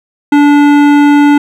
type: tone with hard clipping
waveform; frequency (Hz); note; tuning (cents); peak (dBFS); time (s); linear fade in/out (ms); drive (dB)
sine; 290; D4; -22; -5; 0.32-1.38; 5; 15
effects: none